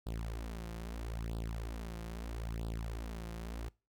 sawtooth tone with flanger, 56.2 Hz, A1, 37 cents sharp, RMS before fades -41 dBFS, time 0.06-3.69 s, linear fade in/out 10 ms, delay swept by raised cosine 0.23 to 5.73 ms, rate 0.77 Hz, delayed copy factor +0.85, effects noise-tail reverb RT60 0.3 s tail -23 dB re dry

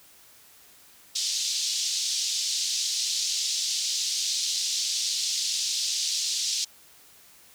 white band-pass noise, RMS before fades -28 dBFS, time 1.15-6.65 s, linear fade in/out 10 ms, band 3700 to 6300 Hz, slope 24 dB/octave, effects white hiss -54 dBFS RMS until 7.54 s

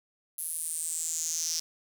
sawtooth tone with high-pass filter sweep, 161.9 Hz, E3, 31 cents flat, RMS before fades -33 dBFS, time 0.38-1.6 s, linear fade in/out 5 ms, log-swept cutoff 11000 to 5500 Hz, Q 6.7, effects none

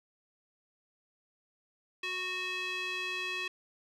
square tone with band-pass filter, 368 Hz, F#4, 9 cents flat, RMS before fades -36 dBFS, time 2.03-3.48 s, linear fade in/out 5 ms, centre 2700 Hz, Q 2.9, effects none

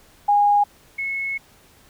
sine tone pair in turn, 820 / 2189 Hz, G#5 / C#7, -22 / -22 cents, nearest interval octave + perfect fourth, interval 1700 cents, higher second, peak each -13 / -23 dBFS, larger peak first, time 0.28-0.64 / 0.98-1.38 s, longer second, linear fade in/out 10 ms, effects pink hiss -53 dBFS RMS until 1.89 s

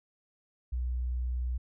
sine tone, 61.74 Hz, B1, in tune, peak -29 dBFS, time 0.72-1.58 s, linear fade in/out 10 ms, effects none

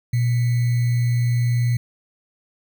sine tone with sample-and-hold, 120.4 Hz, B2, 44 cents flat, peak -16 dBFS, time 0.13-1.77 s, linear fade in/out 5 ms, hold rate 2100 Hz, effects none

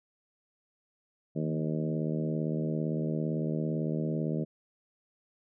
harmonic tone with a mistuned harmonic, 77.78 Hz, D#2, in tune, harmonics 2 / 3 / 4 / 5 / 6 / 7 / 8, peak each -31 / -35 / -37 / -39 / -41 / -42 / -43 dBFS, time 1.35-4.45 s, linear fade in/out 20 ms, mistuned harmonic 2, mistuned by +30 cents, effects none

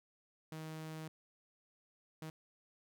sawtooth tone bursts at uneven times, 157.9 Hz, D#3, 26 cents sharp, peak -40 dBFS, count 2, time 0.52-1.08 / 2.22-2.3 s, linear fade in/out 2 ms, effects none

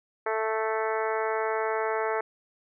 harmonic tone, 220 Hz, A3, in tune, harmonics 2 / 3 / 4 / 5 / 6 / 7 / 8 / 9 / 10, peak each -29 / -33 / -32 / -37 / -35 / -39 / -39 / -40 / -43 dBFS, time 0.26-2.21 s, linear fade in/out 5 ms, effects none

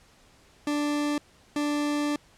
40% pulse tone bursts at uneven times, 293.7 Hz, D4, in tune, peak -24 dBFS, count 2, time 0.67-1.18 / 1.56-2.16 s, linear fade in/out 2 ms, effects pink hiss -58 dBFS RMS until 2.37 s + low-pass 9000 Hz 12 dB/octave

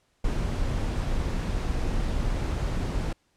brown noise, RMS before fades -27 dBFS, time 0.24-3.13 s, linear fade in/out 5 ms, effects pink hiss -69 dBFS RMS until 3.36 s + low-pass 9000 Hz 12 dB/octave

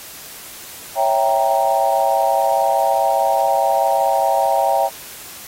sine chord, C# diminished seventh, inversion none, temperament equal, 554.4 / 659.3 / 784 / 932.3 Hz, C#5 / E5 / G5 / Bb5, 0 / 0 / 0 / 0 cents, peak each -21 / -19 / -17 / -21 dBFS, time 0.95-4.9 s, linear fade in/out 50 ms, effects white hiss -36 dBFS RMS until 5.47 s + AAC 48 kbps

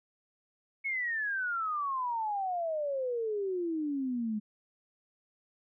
sine exponential sweep, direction down, 2217 to 207.7 Hz, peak -30 dBFS, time 0.84-4.4 s, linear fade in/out 20 ms, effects none

